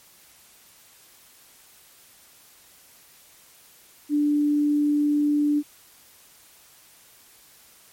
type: tone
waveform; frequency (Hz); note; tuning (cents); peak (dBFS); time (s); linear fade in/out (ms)
sine; 294; D4; +2; -18; 4.09-5.63; 50
effects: white hiss -53 dBFS RMS until 7.92 s + MP3 64 kbps